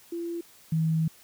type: tone pair in turn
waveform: sine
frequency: 340 / 160.46 Hz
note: F4 / E3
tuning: -46 / -46 cents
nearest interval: octave + minor second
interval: 1300 cents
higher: first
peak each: -30 / -22 dBFS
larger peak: second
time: 0.12-0.41 / 0.72-1.08 s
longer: second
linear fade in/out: 5 ms
effects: white hiss -55 dBFS RMS until 1.23 s